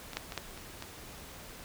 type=clicks; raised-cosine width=0.2 ms; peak=-24 / -15 / -22 / -16 / -29 / -22 dBFS; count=6; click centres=0.133 / 0.17 / 0.322 / 0.377 / 0.576 / 0.824 s; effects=pink hiss -48 dBFS RMS until 1.64 s